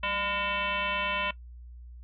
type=tone with frequency modulation; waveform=sine; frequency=1835 Hz; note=A#6; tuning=28 cents flat; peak=-27 dBFS; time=0.03-1.31 s; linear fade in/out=5 ms; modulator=411 Hz; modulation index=3; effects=noise-tail reverb RT60 0.1 s tail -18 dB re dry + added 60 Hz sine -43 dBFS peak until 2.03 s